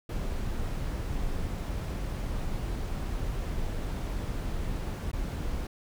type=noise with dropouts; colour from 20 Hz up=brown; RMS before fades=-32 dBFS; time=0.09-5.67 s; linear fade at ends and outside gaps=5 ms; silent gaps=5.116-5.13 s; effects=none